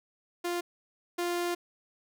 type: tone pair in turn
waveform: sawtooth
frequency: 349.2 / 349.2 Hz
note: F4 / F4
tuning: 0 / 0 cents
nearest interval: unison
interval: 0 cents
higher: neither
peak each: -26 / -25 dBFS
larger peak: second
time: 0.44-0.61 / 1.18-1.55 s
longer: second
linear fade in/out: 10 ms
effects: none

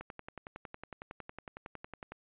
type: click train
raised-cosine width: 0.5 ms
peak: -28 dBFS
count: 24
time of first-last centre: 0.01-2.12 s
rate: 10.9 Hz
effects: resampled to 8000 Hz

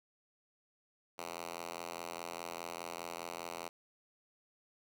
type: tone with high-pass filter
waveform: 5% pulse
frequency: 84.9 Hz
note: F2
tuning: 48 cents flat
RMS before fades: -44 dBFS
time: 1.18-3.69 s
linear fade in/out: 10 ms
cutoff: 430 Hz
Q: 0.57
effects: none

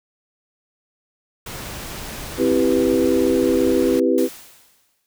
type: noise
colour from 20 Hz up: pink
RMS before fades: -32 dBFS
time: 1.46-4 s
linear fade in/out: 5 ms
type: chord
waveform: sine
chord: C major seventh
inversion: none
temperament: equal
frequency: 261.6 / 329.6 / 392 / 493.9 Hz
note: C4 / E4 / G4 / B4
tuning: 0 / 0 / 0 / 0 cents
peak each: -20 dBFS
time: 2.37-4.29 s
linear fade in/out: 50 ms
type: noise with exponential decay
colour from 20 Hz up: white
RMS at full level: -32 dBFS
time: 4.18-5.06 s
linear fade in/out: 0 ms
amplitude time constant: 190 ms
effects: none

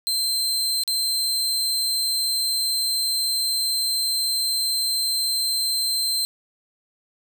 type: tone with dropouts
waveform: sawtooth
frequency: 4119 Hz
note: C8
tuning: 28 cents flat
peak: -18 dBFS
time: 0.07-6.25 s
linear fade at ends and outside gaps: 0 ms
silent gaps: 0.836-0.877 s
effects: none

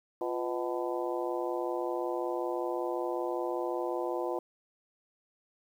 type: harmonic tone with a mistuned harmonic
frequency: 125.3 Hz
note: B2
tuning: 25 cents sharp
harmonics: 3 / 4 / 5 / 6 / 7 / 8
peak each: -34 / -36 / -38 / -40 / -41 / -42 dBFS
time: 0.21-4.39 s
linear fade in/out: 2 ms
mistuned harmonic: 3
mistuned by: -120 cents
effects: 10-bit

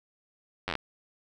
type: slowing click train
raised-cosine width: 0.3 ms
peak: -14 dBFS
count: 7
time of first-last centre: 0.68-0.753 s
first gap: 10 ms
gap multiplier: 1.08
effects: none

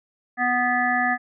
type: harmonic tone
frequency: 246.9 Hz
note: B3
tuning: in tune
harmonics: 1 / 3 / 5 / 7 / 8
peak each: -28 / -23 / -29 / -23 / -28 dBFS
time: 0.37-1.18 s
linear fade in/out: 50 ms
effects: none

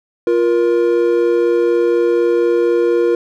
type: tone pair together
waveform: triangle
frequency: 349.2 / 473.3 Hz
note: F4 / A#4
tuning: 0 / +26 cents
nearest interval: perfect fourth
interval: 526 cents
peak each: -12 dBFS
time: 0.27-3.15 s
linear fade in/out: 2 ms
effects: none

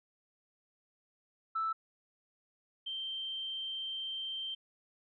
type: tone pair in turn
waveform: sine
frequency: 1318.5 / 3136 Hz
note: E6 / G7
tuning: 0 / 0 cents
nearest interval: octave + minor third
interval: 1500 cents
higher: second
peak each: -30 / -36 dBFS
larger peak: first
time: 1.55-1.73 / 2.86-4.55 s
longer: second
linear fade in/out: 10 ms
effects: tanh soft clip ceiling -26 dBFS

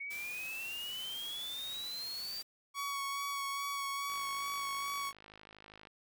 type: exponential sweep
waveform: sine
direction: up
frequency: 2217 to 4714 Hz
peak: -39 dBFS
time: 0-2.42 s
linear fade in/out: 10 ms
type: noise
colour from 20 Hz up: white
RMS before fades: -49 dBFS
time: 0.1-2.43 s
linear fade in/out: 10 ms
type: tone with vibrato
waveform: sawtooth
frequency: 1119 Hz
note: C#6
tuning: 16 cents sharp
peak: -32 dBFS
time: 2.74-5.13 s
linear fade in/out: 50 ms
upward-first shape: sine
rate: 2.4 Hz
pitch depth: 16 cents each way
type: click train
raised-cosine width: 0.3 ms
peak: -37 dBFS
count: 94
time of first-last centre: 4.1-5.871 s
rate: 52.5 Hz
effects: none

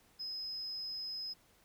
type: tone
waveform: triangle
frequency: 5080 Hz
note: D#8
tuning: 35 cents sharp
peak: -36 dBFS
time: 0.19-1.34 s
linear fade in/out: 20 ms
effects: tanh soft clip ceiling -36 dBFS + pink hiss -67 dBFS RMS until 1.64 s

